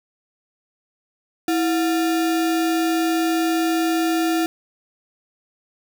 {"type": "tone with sample-and-hold", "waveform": "sine", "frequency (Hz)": 327.5, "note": "E4", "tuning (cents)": -11, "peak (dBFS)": -17, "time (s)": [1.48, 4.46], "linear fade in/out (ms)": 2, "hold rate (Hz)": 1050, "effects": []}